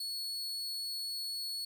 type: tone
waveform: 40% pulse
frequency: 4388 Hz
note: C#8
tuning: 18 cents flat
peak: -35 dBFS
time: 0-1.65 s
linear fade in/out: 5 ms
effects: none